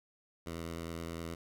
10% pulse tone with vibrato, 83.3 Hz, E2, 19 cents sharp, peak -31 dBFS, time 0.46-1.35 s, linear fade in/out 5 ms, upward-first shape square, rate 9.7 Hz, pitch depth 17 cents each way, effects none

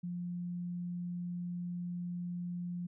sine tone, 175.9 Hz, F3, 13 cents sharp, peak -36 dBFS, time 0.03-2.87 s, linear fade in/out 10 ms, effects none

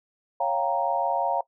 sine chord, G half-diminished seventh, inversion second, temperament equal, 554.4 / 698.5 / 784 / 932.3 Hz, Db5 / F5 / G5 / Bb5, 0 / 0 / 0 / 0 cents, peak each -29 / -27 / -29 / -27 dBFS, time 0.4-1.41 s, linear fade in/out 5 ms, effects noise-tail reverb RT60 0.1 s tail -19 dB re dry

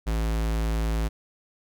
square tone, 55 Hz, A1, in tune, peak -24 dBFS, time 0.06-1.09 s, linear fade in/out 20 ms, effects none

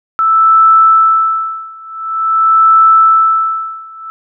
sine tone with tremolo, 1318.5 Hz, E6, in tune, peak -3 dBFS, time 0.19-4.1 s, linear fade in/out 0 ms, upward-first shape sine, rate 0.47 Hz, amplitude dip 95%, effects none

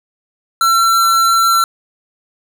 square tone, 1351 Hz, E6, 42 cents sharp, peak -10 dBFS, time 0.61-1.64 s, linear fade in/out 2 ms, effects none

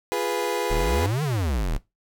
30% pulse chord, F diminished, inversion none, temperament equal, 349.2 / 415.3 / 493.9 Hz, F4 / Ab4 / Cb5, 0 / 0 / 0 cents, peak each -28 / -25 / -24 dBFS, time 0.12-1.06 s, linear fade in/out 0 ms
square exponential two-way sweep, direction up then down, 32.7 to 158.4 to 32.7 Hz, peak -23 dBFS, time 0.7-1.78 s, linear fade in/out 10 ms, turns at 1.23 s
effects noise-tail reverb RT60 0.2 s tail -19 dB re dry

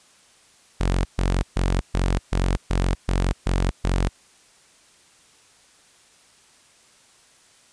sawtooth tone bursts, 45.51 Hz, F#1, 28 cents flat, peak -15 dBFS, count 9, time 0.8-4.09 s, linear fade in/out 10 ms, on 250 ms, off 130 ms, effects white hiss -55 dBFS RMS until 7.72 s + resampled to 22050 Hz

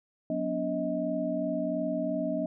sine tone cluster, 182.6 / 243.9 / 286.8 / 631 Hz, F#3 / B3 / D4 / D#5, -23 / -21 / -41 / +24 cents, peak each -36 / -34 / -33 / -31 dBFS, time 0.3-2.46 s, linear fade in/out 2 ms, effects none

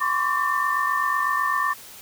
sine tone cluster, 1030 / 1108 / 1156 / 1797 Hz, C6 / C#6 / D6 / A6, -28 / -1 / -28 / +36 cents, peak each -28 / -27 / -24 / -25 dBFS, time 0-1.74 s, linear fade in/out 20 ms, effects white hiss -43 dBFS RMS until 2.01 s

